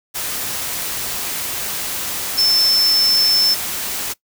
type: tone in noise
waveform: sine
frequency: 5300 Hz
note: E8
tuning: 9 cents sharp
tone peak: -12 dBFS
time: 2.37-3.55 s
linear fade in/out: 20 ms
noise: white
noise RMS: -24 dBFS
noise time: 0.14-4.14 s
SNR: +9 dB
effects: noise-tail reverb RT60 0.1 s tail -20 dB re dry